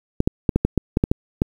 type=clicks; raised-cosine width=3 ms; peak=-3 dBFS; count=10; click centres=0.204 / 0.275 / 0.492 / 0.56 / 0.65 / 0.777 / 0.971 / 1.039 / 1.115 / 1.419 s; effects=7-bit